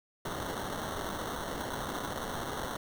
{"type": "noise with sample-and-hold", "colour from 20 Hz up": "blue", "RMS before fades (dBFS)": -37, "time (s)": [0.25, 2.77], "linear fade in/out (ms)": 5, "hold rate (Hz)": 2450, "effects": []}